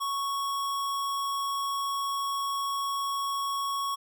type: tone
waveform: square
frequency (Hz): 1108.7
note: C#6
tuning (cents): 0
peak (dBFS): -29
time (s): 0-3.96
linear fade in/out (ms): 20
effects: none